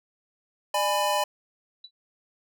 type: chord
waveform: square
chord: G# diminished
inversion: second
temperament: just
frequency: 598 / 830.6 / 996.7 Hz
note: D5 / G#5 / B5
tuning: +31 / 0 / +16 cents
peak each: -28 dBFS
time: 0.74-1.24 s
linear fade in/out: 5 ms
type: tone with exponential decay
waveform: sine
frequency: 3951 Hz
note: B7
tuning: in tune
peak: -37 dBFS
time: 1.84-1.91 s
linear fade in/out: 5 ms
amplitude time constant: 15 ms
effects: none